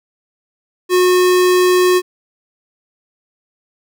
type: tone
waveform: square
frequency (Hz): 363.3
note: F#4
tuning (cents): -32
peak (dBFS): -10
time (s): 0.89-2.02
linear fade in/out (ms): 50
effects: none